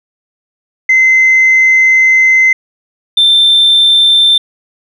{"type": "tone pair in turn", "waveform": "sine", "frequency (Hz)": [2061, 3565], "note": ["C7", "A7"], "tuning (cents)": [-27, 22], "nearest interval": "major sixth", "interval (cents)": 949, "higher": "second", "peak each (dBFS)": -3, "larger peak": "neither", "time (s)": [[0.89, 2.53], [3.17, 4.38]], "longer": "first", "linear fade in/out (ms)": 5, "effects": ["tanh soft clip ceiling -1 dBFS"]}